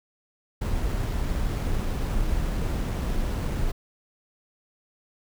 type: noise with sample-and-hold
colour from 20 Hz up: brown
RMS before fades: -26 dBFS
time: 0.61-3.72 s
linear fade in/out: 10 ms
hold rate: 8820 Hz
effects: none